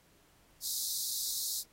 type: high-pass noise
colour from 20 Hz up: pink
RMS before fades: -36 dBFS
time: 0.61-1.64 s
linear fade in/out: 50 ms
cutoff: 3800 Hz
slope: 96 dB/octave
effects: pink hiss -66 dBFS RMS until 1.72 s + AAC 48 kbps